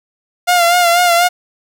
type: tone with vibrato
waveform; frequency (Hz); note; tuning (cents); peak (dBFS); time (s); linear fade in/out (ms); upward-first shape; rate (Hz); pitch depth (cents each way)
sawtooth; 698.5; F5; 0; -5; 0.47-1.29; 20; sine; 4.1; 47
effects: none